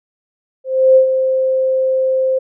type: tone with ADSR envelope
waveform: sine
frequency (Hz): 523.3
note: C5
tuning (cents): 0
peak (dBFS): -4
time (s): 0.64-2.39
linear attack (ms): 320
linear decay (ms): 100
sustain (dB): -8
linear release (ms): 11
effects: none